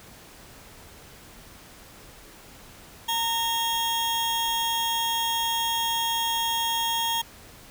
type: tone pair together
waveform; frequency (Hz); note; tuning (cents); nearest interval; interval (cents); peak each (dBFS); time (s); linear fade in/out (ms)
40% pulse; 919 / 3272; A#5 / G#7; -25 / -26; octave + minor seventh; 2199; -26; 3.08-7.22; 10
effects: pink hiss -48 dBFS RMS until 7.7 s